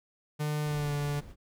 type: tone with pitch glide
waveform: 45% pulse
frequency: 150 to 145.06 Hz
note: D3 to D3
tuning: +37 to -21 cents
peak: -29 dBFS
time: 0.39-1.21 s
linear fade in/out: 20 ms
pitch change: -58 cents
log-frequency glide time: 0.65-0.93 s
type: noise with tremolo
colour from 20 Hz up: brown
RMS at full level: -45 dBFS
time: 0.64-1.36 s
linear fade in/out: 50 ms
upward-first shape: triangle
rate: 14 Hz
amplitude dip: 25%
effects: none